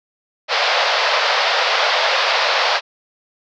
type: band-pass noise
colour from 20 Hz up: pink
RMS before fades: -17 dBFS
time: 0.48-2.81 s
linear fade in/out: 50 ms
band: 520 to 5100 Hz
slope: 48 dB/octave
effects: none